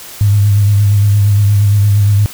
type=tone with vibrato; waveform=sine; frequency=102.2 Hz; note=G#2; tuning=27 cents flat; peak=-6 dBFS; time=0.21-2.26 s; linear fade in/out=0 ms; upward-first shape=sine; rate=8.6 Hz; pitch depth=39 cents each way; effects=white hiss -31 dBFS RMS until 2.33 s